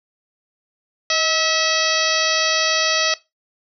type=harmonic tone with a mistuned harmonic; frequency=647 Hz; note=E5; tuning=32 cents flat; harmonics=1 / 2 / 3 / 4 / 5 / 6 / 7 / 8 / 9; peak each=-25 / -25 / -25 / -25 / -25 / -25 / -25 / -25 / -25 dBFS; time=1.1-3.14 s; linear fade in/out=2 ms; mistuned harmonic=1; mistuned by=-43 cents; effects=noise-tail reverb RT60 0.2 s tail -18 dB re dry